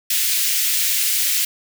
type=high-pass noise; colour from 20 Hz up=white; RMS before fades=-19 dBFS; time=0.1-1.45 s; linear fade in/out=5 ms; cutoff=2000 Hz; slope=24 dB/octave; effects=none